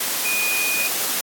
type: tone in noise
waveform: sine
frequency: 2469 Hz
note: D#7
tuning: 14 cents flat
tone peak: -21 dBFS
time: 0.25-0.88 s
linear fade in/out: 5 ms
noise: white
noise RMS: -23 dBFS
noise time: 0-1.21 s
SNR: -1 dB
effects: high-pass 200 Hz 12 dB/octave + AAC 64 kbps